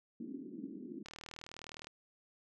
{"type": "band-pass noise", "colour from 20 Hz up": "pink", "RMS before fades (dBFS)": -46, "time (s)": [0.2, 1.03], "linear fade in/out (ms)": 5, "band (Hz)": [210, 340], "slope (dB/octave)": 48}
{"type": "click train", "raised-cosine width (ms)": 0.2, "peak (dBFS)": -30, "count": 33, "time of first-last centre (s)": [1.06, 1.87], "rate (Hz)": 39.5}
{"effects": []}